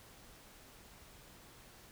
silence, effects pink hiss -58 dBFS RMS until 1.91 s

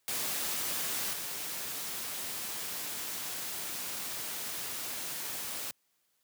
white noise with level steps, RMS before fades -34 / -38 dBFS, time 0.08-5.71 s, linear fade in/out 0 ms, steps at 1.13 s, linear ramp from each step 2 ms, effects white hiss -75 dBFS RMS until 6.23 s + high-pass 100 Hz 12 dB/octave

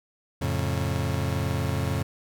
35% pulse chord, F augmented, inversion none, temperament just, 87.31 / 109.13 / 136.42 Hz, F2 / A2 / C#3, 0 / -14 / -27 cents, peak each -27 / -29 / -27 dBFS, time 0.41-2.03 s, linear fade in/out 10 ms, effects none

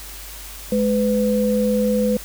sine tone pair together, 210.7 / 501.1 Hz, G#3 / B4, +25 / +25 cents, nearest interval octave + minor third, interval 1500 cents, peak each -18 / -19 dBFS, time 0.72-2.17 s, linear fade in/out 2 ms, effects added 50 Hz sine -38 dBFS peak until 2.24 s + white hiss -37 dBFS RMS until 2.24 s

